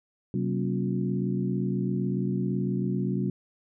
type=tone cluster; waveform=sine; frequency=132.4 / 190.3 / 237.9 / 276.6 / 359.7 Hz; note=C3 / F#3 / A#3 / C#4 / F#4; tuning=+21 / +49 / +35 / -4 / -49 cents; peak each=-30 / -28 / -35 / -34 / -35 dBFS; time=0.34-3.3 s; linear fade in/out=2 ms; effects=none